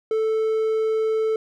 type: tone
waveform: triangle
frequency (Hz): 440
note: A4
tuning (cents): 0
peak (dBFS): -17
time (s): 0.11-1.36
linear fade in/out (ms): 2
effects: none